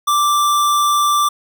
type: tone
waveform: square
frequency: 1174.7 Hz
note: D6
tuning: in tune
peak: -13 dBFS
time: 0.07-1.29 s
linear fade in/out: 10 ms
effects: none